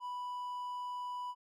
triangle tone, 987.8 Hz, B5, in tune, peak -36 dBFS, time 0-1.35 s, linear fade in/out 50 ms, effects none

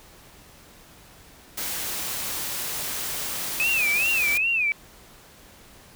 white noise, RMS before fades -30 dBFS, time 1.57-4.38 s, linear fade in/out 10 ms
sine tone with vibrato, 2526 Hz, D#7, 26 cents sharp, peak -20 dBFS, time 3.6-4.72 s, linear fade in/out 0 ms, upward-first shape sine, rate 2.5 Hz, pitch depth 160 cents each way
effects pink hiss -50 dBFS RMS until 5.95 s

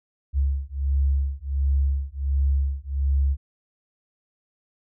sine beating tone pair, 68.3 / 69.7 Hz, C#2 / C#2, -25 / +10 cents, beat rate 1.4 Hz, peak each -23 dBFS, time 0.33-3.37 s, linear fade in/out 50 ms, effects none

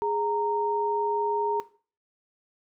sine tone pair together, 415.3 / 926.1 Hz, G#4 / A#5, 0 / -12 cents, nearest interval octave + major second, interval 1388 cents, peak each -27 dBFS, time 0.02-1.6 s, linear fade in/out 0 ms, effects noise-tail reverb RT60 0.4 s tail -17 dB re dry

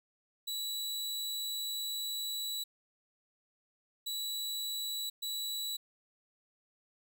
sawtooth tone bursts at uneven times, 3931 Hz, B7, 9 cents flat, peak -32 dBFS, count 3, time 0.47-2.64 / 4.06-5.1 / 5.22-5.77 s, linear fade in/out 10 ms, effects none

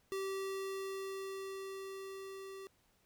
square tone with level ramp, 387.2 Hz, G4, 21 cents flat, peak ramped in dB -37 to -47 dBFS, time 0.12-2.67 s, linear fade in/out 0 ms, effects pink hiss -73 dBFS RMS until 3.05 s

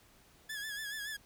sawtooth tone with vibrato, 1700 Hz, G#6, 40 cents sharp, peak -35 dBFS, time 0.49-1.17 s, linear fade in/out 10 ms, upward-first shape sine, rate 7 Hz, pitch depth 64 cents each way, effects pink hiss -63 dBFS RMS until 1.25 s

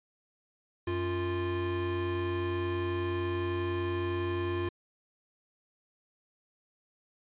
square tone pair together, 92.49 / 349.2 Hz, F#2 / F4, 0 / 0 cents, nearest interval octave + major seventh, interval 2300 cents, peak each -35 / -32 dBFS, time 0.87-4.69 s, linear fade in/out 5 ms, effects resampled to 8000 Hz

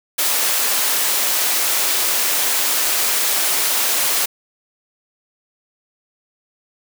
white high-pass noise, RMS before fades -18 dBFS, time 0.18-4.26 s, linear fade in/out 10 ms, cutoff 390 Hz, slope 12 dB/octave, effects none

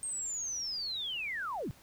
sine linear sweep, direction down, 8550 to 78.1 Hz, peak -34 dBFS, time 0.03-1.71 s, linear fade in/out 0 ms, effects pink hiss -59 dBFS RMS until 1.82 s

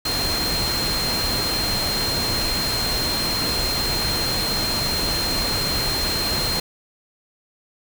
sine tone in noise, 4186 Hz, C8, in tune, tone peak -23 dBFS, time 0.05-6.6 s, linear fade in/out 5 ms, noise pink, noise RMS -25 dBFS, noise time 0.05-6.6 s, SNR -1 dB, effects none

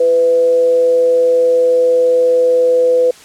sine tone with frequency modulation, 500 Hz, B4, 21 cents sharp, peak -8 dBFS, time 0-3.11 s, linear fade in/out 5 ms, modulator 160 Hz, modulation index 0.2, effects white hiss -40 dBFS RMS until 3.24 s + low-pass 9000 Hz 12 dB/octave

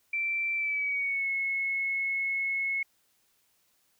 sine tone with pitch glide, 2342 to 2185 Hz, D7 to C#7, -5 to -26 cents, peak -27 dBFS, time 0.13-2.83 s, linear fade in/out 5 ms, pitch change -121 cents, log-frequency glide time 0.55-1.29 s, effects white hiss -70 dBFS RMS until 3.99 s

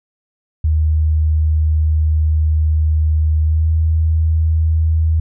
sine tone with pitch glide, 77.78 to 79.87 Hz, D#2 to D#2, 0 to +46 cents, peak -11 dBFS, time 0.64-5.2 s, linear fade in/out 5 ms, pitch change +46 cents, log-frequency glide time 3.43-3.69 s, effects none

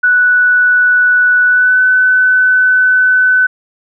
sine tone with pitch glide, 1480 to 1506.7 Hz, F#6 to F#6, 0 to +31 cents, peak -6 dBFS, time 0.03-3.47 s, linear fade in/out 10 ms, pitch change +31 cents, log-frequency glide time 1.46-1.8 s, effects none

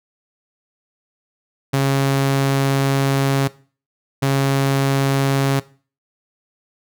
sawtooth tone bursts at uneven times, 137 Hz, C#3, 20 cents flat, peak -11 dBFS, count 2, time 1.73-3.48 / 4.22-5.6 s, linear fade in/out 10 ms, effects noise-tail reverb RT60 0.4 s tail -19 dB re dry

